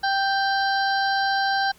harmonic tone with a mistuned harmonic, 784 Hz, G5, in tune, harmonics 1 / 2 / 4 / 5 / 6 / 7, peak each -22 / -24 / -37 / -32 / -33 / -39 dBFS, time 0.03-1.72 s, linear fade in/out 10 ms, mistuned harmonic 5, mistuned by +55 cents, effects pink hiss -54 dBFS RMS until 1.78 s

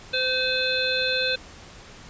harmonic tone with a mistuned harmonic, 514 Hz, C5, 31 cents flat, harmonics 1 / 3 / 5 / 7 / 8, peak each -28 / -28 / -28 / -28 / -28 dBFS, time 0.13-1.36 s, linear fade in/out 10 ms, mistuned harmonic 7, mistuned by -24 cents, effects pink hiss -45 dBFS RMS until 2.09 s + resampled to 16000 Hz

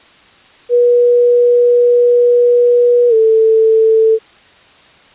sine tone with pitch glide, 484 to 443.8 Hz, B4 to A4, -35 to +15 cents, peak -6 dBFS, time 0.69-4.19 s, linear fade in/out 50 ms, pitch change -150 cents, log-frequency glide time 3.09-3.14 s, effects white hiss -44 dBFS RMS until 5.14 s + resampled to 8000 Hz

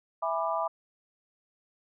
sine chord, E dominant seventh, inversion none, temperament just, 659.3 / 824.1 / 988.9 / 1186.7 Hz, E5 / G#5 / B5 / D6, 0 / -14 / +2 / +18 cents, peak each -31 / -35 / -32 / -33 dBFS, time 0.22-0.68 s, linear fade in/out 10 ms, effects none

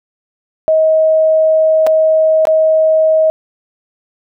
sine tone with dropouts, 633 Hz, D#5, 30 cents sharp, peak -7 dBFS, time 0.68-3.3 s, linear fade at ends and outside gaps 0 ms, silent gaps 1.866-1.87 / 2.453-2.471 s, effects none

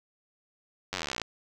slowing click train, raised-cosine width 0.2 ms, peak -14 dBFS, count 22, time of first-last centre 0.93-1.217 s, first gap 10 ms, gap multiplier 1.03, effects none

